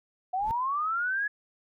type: noise with exponential growth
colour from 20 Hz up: brown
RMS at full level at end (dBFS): -36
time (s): 0.33-0.51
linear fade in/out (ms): 0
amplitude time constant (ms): 39
type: linear sweep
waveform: sine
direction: up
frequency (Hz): 721 to 1700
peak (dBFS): -26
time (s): 0.33-1.28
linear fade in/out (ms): 10
effects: none